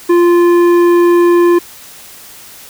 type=tone with tanh clipping; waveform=triangle; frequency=347.3 Hz; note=F4; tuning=10 cents flat; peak=-7 dBFS; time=0.09-1.59 s; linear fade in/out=10 ms; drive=15 dB; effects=white hiss -35 dBFS RMS until 2.69 s